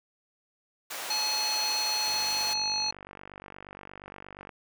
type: high-pass noise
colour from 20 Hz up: pink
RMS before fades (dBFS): -37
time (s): 0.9-2.54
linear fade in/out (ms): 10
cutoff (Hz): 680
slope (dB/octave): 12
type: harmonic tone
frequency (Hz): 855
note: A5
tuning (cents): -50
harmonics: 1 / 3 / 5 / 7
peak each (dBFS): -36 / -38 / -28 / -35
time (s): 1.1-2.91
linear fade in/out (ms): 5
type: click train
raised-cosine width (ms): 0.5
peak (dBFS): -28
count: 118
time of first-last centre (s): 2.08-4.492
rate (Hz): 48.5
effects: none